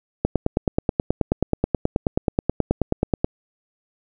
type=click train; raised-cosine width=2 ms; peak=-4 dBFS; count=29; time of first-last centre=0.25-3.245 s; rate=9.35 Hz; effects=none